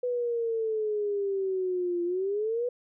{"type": "exponential two-way sweep", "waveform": "sine", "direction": "down then up", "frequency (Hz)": [497.1, 344.4, 497.1], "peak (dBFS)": -26, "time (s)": [0.03, 2.69], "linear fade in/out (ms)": 5, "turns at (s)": 2.04, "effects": []}